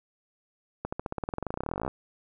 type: accelerating click train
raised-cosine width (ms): 1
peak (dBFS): -17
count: 29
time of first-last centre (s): 0.85-1.879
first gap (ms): 75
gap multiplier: 0.94
effects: none